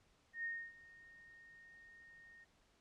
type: tone with ADSR envelope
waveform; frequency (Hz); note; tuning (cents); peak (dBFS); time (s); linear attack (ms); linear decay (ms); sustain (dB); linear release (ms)
sine; 1848; A#6; -16; -38; 0.33-2.45; 110; 280; -20; 18
effects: pink hiss -73 dBFS RMS until 2.8 s + low-pass 7000 Hz 12 dB/octave